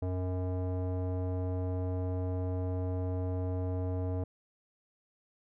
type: tone with low-pass filter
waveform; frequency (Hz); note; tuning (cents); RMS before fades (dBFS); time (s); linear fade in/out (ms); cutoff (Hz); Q
square; 91.7; F#2; -15; -33; 0.02-4.24; 5; 620; 1.8
effects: none